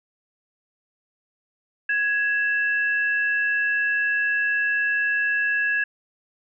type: tone pair together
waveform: sine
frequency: 1666 / 2665 Hz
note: G#6 / E7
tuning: +5 / +18 cents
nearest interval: minor sixth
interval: 813 cents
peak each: -20 / -29 dBFS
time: 1.89-5.84 s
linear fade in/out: 5 ms
effects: none